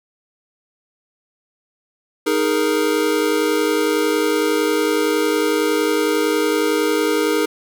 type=chord; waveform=square; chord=D# suspended fourth; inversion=none; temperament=equal; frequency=311.1 / 415.3 / 466.2 Hz; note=D#4 / G#4 / A#4; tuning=0 / 0 / 0 cents; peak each=-21 dBFS; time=2.26-7.46 s; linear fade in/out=10 ms; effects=none